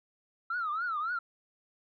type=tone with vibrato; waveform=sine; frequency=1318.5 Hz; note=E6; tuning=in tune; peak=-29 dBFS; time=0.5-1.19 s; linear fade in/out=5 ms; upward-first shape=triangle; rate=3.6 Hz; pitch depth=210 cents each way; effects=tanh soft clip ceiling -26 dBFS